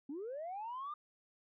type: linear sweep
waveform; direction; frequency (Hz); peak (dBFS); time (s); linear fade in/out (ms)
sine; up; 262.3 to 1222; -39; 0.09-0.94; 5
effects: tanh soft clip ceiling -37 dBFS